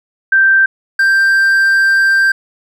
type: tone pair in turn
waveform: sine / triangle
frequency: 1567 / 1576.1 Hz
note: G6 / G6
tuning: -1 / +9 cents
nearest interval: unison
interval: 10 cents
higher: second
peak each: -6 dBFS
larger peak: neither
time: 0.32-0.66 / 0.99-2.32 s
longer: second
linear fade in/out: 5 ms
effects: none